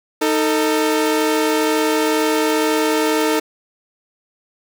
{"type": "tone pair together", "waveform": "sawtooth", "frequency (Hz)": [311.7, 446.5], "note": ["D#4", "A4"], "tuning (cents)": [3, 25], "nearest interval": "tritone", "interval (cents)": 622, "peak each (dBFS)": -14, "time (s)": [0.21, 3.4], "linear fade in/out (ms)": 10, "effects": ["8-bit"]}